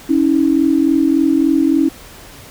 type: tone pair together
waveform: sine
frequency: 277.6 / 321.1 Hz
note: C#4 / E4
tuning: +3 / -45 cents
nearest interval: minor third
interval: 252 cents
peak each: -13 dBFS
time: 0.09-1.89 s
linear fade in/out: 10 ms
effects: pink hiss -38 dBFS RMS until 2.5 s